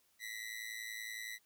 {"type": "ring-modulated tone", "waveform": "sawtooth", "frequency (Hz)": 1975.5, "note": "B6", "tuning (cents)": 0, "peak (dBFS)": -36, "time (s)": [0.19, 1.39], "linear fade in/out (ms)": 50, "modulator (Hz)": 55.3, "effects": ["white hiss -73 dBFS RMS until 1.45 s"]}